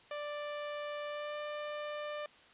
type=tone with pitch glide; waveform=sawtooth; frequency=589 to 594.8 Hz; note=D5 to D5; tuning=+5 to +22 cents; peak=-34 dBFS; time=0.11-2.26 s; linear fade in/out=2 ms; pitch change=+17 cents; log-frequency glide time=1.08-1.37 s; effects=white hiss -60 dBFS RMS until 2.53 s + resampled to 8000 Hz